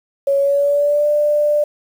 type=tone with pitch glide; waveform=sine; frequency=556 to 592.5 Hz; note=C#5 to D5; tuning=+5 to +15 cents; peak=-12 dBFS; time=0.27-1.64 s; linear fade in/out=5 ms; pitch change=+110 cents; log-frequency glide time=0.38-1.07 s; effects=7-bit